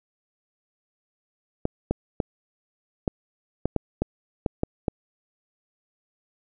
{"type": "clicks", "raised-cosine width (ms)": 2, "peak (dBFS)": -9, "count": 10, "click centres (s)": [1.654, 1.91, 2.202, 3.078, 3.656, 3.763, 4.02, 4.462, 4.634, 4.882], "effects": []}